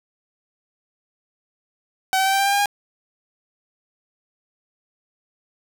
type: tone with pitch steps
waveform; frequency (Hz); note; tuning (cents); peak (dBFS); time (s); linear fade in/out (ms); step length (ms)
sawtooth; 760 / 767.5 / 775.1 / 782.7 / 790.4 / 798.2 / 806.1 / 814.1; F#5 / G5 / G5 / G5 / G5 / G5 / G5 / G#5; +46 / -37 / -20 / -3 / +14 / +31 / +48 / -35; -13; 2.13-2.658; 0; 66
effects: none